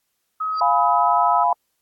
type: tone with pitch glide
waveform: sine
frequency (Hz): 1272 to 1285.3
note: D#6 to E6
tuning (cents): +38 to -44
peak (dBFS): -21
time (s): 0.4-1.44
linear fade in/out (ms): 10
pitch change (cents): +18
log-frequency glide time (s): 0.91-1.24
type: tone with exponential growth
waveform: sine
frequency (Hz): 4699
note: D8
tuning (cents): 0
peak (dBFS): -27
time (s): 0.51-0.6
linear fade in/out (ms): 1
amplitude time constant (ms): 18
type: chord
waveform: sine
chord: F diminished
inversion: none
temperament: equal with one note detuned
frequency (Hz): 698.5 / 830.6 / 991.2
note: F5 / Ab5 / Cb6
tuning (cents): 0 / 0 / +6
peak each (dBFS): -20 / -21 / -18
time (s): 0.61-1.53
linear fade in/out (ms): 2
effects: white hiss -72 dBFS RMS until 1.81 s + AAC 64 kbps